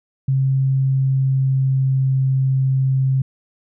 sine tone with pitch glide, 134 to 132.92 Hz, C3 to C3, +42 to +28 cents, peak -14 dBFS, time 0.28-3.22 s, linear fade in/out 5 ms, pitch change -14 cents, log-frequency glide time 0.73-2.16 s, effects none

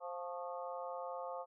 harmonic tone with a mistuned harmonic, 175.4 Hz, F3, 8 cents sharp, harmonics 3 / 4 / 5 / 6 / 7, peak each -44 / -46 / -48 / -50 / -51 dBFS, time 0-1.46 s, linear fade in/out 50 ms, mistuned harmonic 6, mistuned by +71 cents, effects none

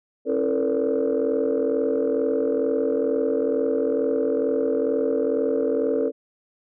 sine tone cluster, 270 / 328 / 446.9 / 489.1 / 574 Hz, C#4 / E4 / A4 / B4 / D5, -45 / -9 / +27 / -17 / -40 cents, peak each -26 / -29 / -22 / -25 / -28 dBFS, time 0.25-6.12 s, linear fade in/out 50 ms, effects tanh soft clip ceiling -13 dBFS

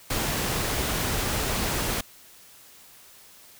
pink noise, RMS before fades -27 dBFS, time 0.1-2.01 s, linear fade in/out 5 ms, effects white hiss -51 dBFS RMS until 3.59 s

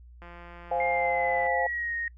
click train, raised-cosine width 0.5 ms, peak -32 dBFS, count 217, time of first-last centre 0.22-1.469 s, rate 173 Hz
sine chord, F minor, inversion second, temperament equal, 523.3 / 698.5 / 830.6 Hz, C5 / F5 / Ab5, 0 / 0 / 0 cents, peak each -29 dBFS, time 0.71-1.67 s, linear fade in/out 5 ms
sine tone with pitch glide, 2116 to 1863.5 Hz, C7 to A#6, +19 to -1 cents, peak -29 dBFS, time 0.8-2.08 s, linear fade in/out 2 ms, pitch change -220 cents, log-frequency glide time 0.9-1.94 s
effects noise-tail reverb RT60 0.1 s tail -23 dB re dry + added 60 Hz sine -47 dBFS peak until 2.17 s

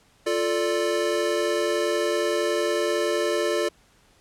square chord, D minor, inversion first, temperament equal, 349.2 / 440 / 587.3 Hz, F4 / A4 / D5, 0 / 0 / 0 cents, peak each -27 dBFS, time 0.26-3.69 s, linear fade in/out 10 ms, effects pink hiss -59 dBFS RMS until 4.2 s + low-pass 10000 Hz 12 dB/octave

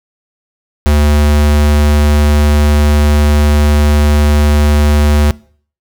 square tone, 74 Hz, D2, 14 cents sharp, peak -7 dBFS, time 0.86-5.31 s, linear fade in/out 0 ms, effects noise-tail reverb RT60 0.5 s tail -22 dB re dry

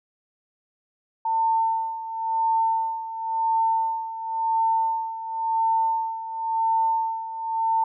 sine tone with tremolo, 899 Hz, A5, 37 cents sharp, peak -18 dBFS, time 1.25-7.84 s, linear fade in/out 5 ms, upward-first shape sine, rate 0.95 Hz, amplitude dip 75%, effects none

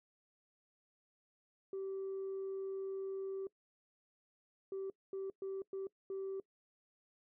sine tone bursts at uneven times, 386.7 Hz, G4, 24 cents flat, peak -37 dBFS, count 6, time 1.73-3.47 / 4.72-4.9 / 5.13-5.3 / 5.42-5.62 / 5.73-5.87 / 6.1-6.4 s, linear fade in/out 2 ms, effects noise-tail reverb RT60 0.1 s tail -22 dB re dry + tanh soft clip ceiling -36 dBFS

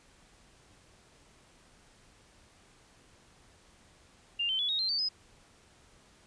sine tone with pitch steps, 2800 / 3089 / 3408 / 3759 / 4147 / 4575 / 5047 Hz, F7 / G7 / G#7 / A#7 / C8 / D8 / D#8, +4 / -26 / +44 / +14 / -16 / -46 / +24 cents, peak -28 dBFS, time 4.39-5.09 s, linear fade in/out 10 ms, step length 100 ms, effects pink hiss -61 dBFS RMS until 6.26 s + resampled to 22050 Hz

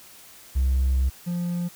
triangle tone pair in turn, 65.41 / 174.62 Hz, C2 / F3, 0 / 0 cents, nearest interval octave + perfect fourth, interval 1700 cents, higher second, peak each -15 / -22 dBFS, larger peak first, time 0.55-1.1 / 1.26-1.69 s, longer first, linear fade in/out 20 ms, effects tanh soft clip ceiling -15 dBFS + white hiss -48 dBFS RMS until 1.75 s

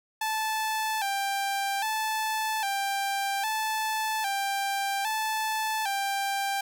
sawtooth tone with vibrato, 831 Hz, G#5, 1 cent sharp, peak -23 dBFS, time 0.21-6.61 s, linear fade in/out 5 ms, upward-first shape square, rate 0.62 Hz, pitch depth 86 cents each way, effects none

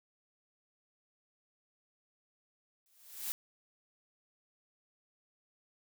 blue noise with exponential growth, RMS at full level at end -34 dBFS, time 2.86-3.32 s, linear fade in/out 0 ms, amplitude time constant 98 ms, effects none

